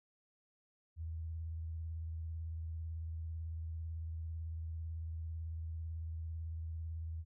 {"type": "tone with vibrato", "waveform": "sine", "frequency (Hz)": 81.2, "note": "E2", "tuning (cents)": -26, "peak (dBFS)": -39, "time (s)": [0.96, 7.25], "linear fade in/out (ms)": 50, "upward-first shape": "sine", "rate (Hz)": 18, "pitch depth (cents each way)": 45, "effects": []}